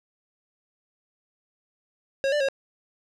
square tone with pitch steps, 545 / 590 / 544 Hz, C#5 / D5 / C#5, -29 / +8 / -33 cents, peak -22 dBFS, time 2.24-2.486 s, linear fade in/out 0 ms, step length 82 ms, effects low-pass 5000 Hz 12 dB/octave

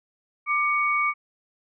sine tone pair together, 1186 / 2239 Hz, D6 / C#7, +17 / +17 cents, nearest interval major seventh, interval 1100 cents, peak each -23 / -23 dBFS, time 0.46-1.14 s, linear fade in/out 50 ms, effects none

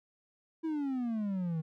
triangle exponential sweep, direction down, 329.6 to 155.56 Hz, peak -29 dBFS, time 0.63-1.62 s, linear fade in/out 20 ms, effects none

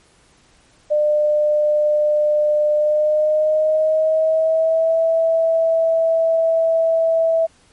sine tone with pitch glide, 600 to 654.3 Hz, D5 to E5, +37 to -13 cents, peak -13 dBFS, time 0.9-7.47 s, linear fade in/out 20 ms, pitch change +150 cents, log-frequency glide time 2.74-4.98 s, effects pink hiss -54 dBFS RMS until 7.72 s + MP3 48 kbps

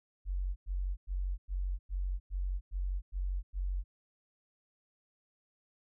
sine tone bursts, 46.25 Hz, F#1, in tune, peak -31 dBFS, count 9, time 0.25-3.84 s, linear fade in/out 50 ms, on 310 ms, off 100 ms, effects none

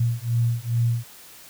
sine beating tone pair, 116.54 / 118.94 Hz, A#2 / A#2, 0 / +35 cents, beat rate 2.4 Hz, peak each -23 dBFS, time 0-1.04 s, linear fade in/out 5 ms, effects white hiss -46 dBFS RMS until 1.49 s

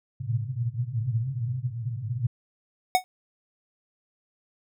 white band-pass noise, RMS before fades -29 dBFS, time 0.2-2.27 s, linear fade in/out 10 ms, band 110 to 130 Hz, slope 96 dB/octave
square tone with exponential decay, 740 Hz, F#5, in tune, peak -14 dBFS, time 2.95-3.04 s, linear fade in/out 0 ms, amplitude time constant 19 ms
effects none

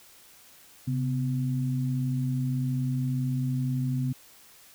sine tone pair together, 133.23 / 251.5 Hz, C3 / B3, +32 / +32 cents, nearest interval major seventh, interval 1100 cents, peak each -26 / -31 dBFS, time 0.87-4.13 s, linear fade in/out 10 ms, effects white hiss -54 dBFS RMS until 4.74 s

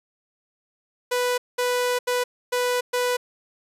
sawtooth tone bursts at uneven times, 493.9 Hz, B4, in tune, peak -17 dBFS, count 5, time 1.11-1.38 / 1.58-1.99 / 2.07-2.24 / 2.52-2.81 / 2.93-3.17 s, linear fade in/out 10 ms, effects resampled to 32000 Hz

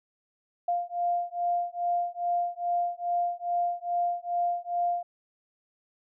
sine beating tone pair, 698.5 / 700.9 Hz, F5 / F5, 0 / +6 cents, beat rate 2.4 Hz, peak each -29 dBFS, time 0.68-5.03 s, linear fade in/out 5 ms, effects none

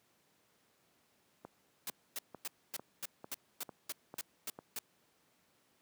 click train, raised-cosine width 1 ms, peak -32 dBFS, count 8, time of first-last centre 1.45-4.589 s, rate 2.23 Hz
white noise bursts, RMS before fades -40 dBFS, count 11, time 1.87-4.789 s, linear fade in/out 2 ms, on 29 ms, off 260 ms
effects pink hiss -72 dBFS RMS until 5.81 s + high-pass 150 Hz 12 dB/octave

